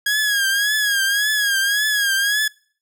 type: tone with vibrato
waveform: sawtooth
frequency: 1648 Hz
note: G#6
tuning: 14 cents flat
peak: -13 dBFS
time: 0.06-2.48 s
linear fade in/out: 5 ms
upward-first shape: triangle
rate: 1.8 Hz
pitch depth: 89 cents each way
effects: noise-tail reverb RT60 0.5 s tail -25 dB re dry